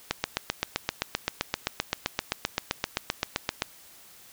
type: click train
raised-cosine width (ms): 0.2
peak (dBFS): -7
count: 28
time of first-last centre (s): 0.11-3.621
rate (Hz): 7.69
effects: white hiss -52 dBFS RMS until 4.32 s